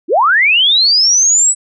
sine linear sweep, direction up, 261.6 to 8000 Hz, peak -7 dBFS, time 0.08-1.55 s, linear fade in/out 50 ms, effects none

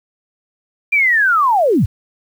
sine linear sweep, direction down, 2403 to 65.5 Hz, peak -10 dBFS, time 0.92-1.86 s, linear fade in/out 10 ms, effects 7-bit

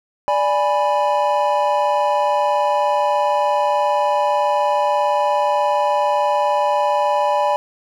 triangle chord, G# diminished, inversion second, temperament equal, 587.3 / 830.6 / 987.8 Hz, D5 / G#5 / B5, 0 / 0 / 0 cents, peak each -17 / -17 / -18 dBFS, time 0.28-7.56 s, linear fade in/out 0 ms, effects none

